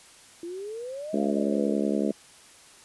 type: exponential two-way sweep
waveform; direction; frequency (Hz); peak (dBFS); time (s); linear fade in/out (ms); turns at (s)
sine; up then down; 333.3 to 698.5 to 443; -33; 0.43-1.75; 2; 1.23
type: harmonic tone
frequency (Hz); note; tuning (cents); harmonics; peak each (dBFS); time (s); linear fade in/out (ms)
70.7; C#2; +35; 3 / 4 / 5 / 6 / 7 / 8 / 9; -27 / -29 / -31 / -33 / -34 / -35 / -36; 1.13-2.12; 10
effects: white hiss -52 dBFS RMS until 2.84 s + resampled to 24000 Hz